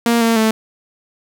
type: tone with pitch steps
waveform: sawtooth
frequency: 234 / 228.6 / 220.2 Hz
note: A#3 / A#3 / A3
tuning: +7 / -34 / +2 cents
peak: -8 dBFS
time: 0.06-0.51 s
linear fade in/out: 2 ms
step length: 150 ms
effects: 8-bit